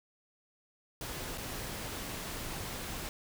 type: noise with dropouts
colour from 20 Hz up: pink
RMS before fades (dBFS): -40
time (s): 1.01-3.09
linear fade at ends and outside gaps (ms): 1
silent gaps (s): 1.376-1.38
effects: none